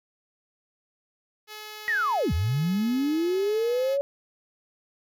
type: tone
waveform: 5% pulse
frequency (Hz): 426.3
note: G#4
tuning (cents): +45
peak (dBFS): -27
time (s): 1.47-3.98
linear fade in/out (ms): 50
type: linear two-way sweep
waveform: sine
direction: down then up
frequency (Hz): 1954 to 71.8 to 569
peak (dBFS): -22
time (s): 1.88-4.01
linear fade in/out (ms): 0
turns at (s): 2.33
effects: none